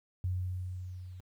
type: tone with level ramp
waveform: sine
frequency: 91.4 Hz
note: F#2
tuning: 21 cents flat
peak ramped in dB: -28 to -43 dBFS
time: 0.24-1.2 s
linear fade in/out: 0 ms
effects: high-pass 60 Hz 12 dB/octave + 11-bit